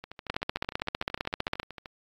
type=two click trains; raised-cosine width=0.3 ms; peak=-24 / -11 dBFS; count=25 / 21; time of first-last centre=0.04-1.858 / 0.3-1.599 s; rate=13.2 / 15.4 Hz; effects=AAC 32 kbps